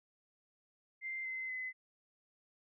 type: tone with pitch steps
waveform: sine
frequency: 2089 / 2059 / 2030 Hz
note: C7 / C7 / B6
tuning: -3 / -28 / +47 cents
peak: -38 dBFS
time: 1.01-1.73 s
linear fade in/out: 50 ms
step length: 240 ms
effects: none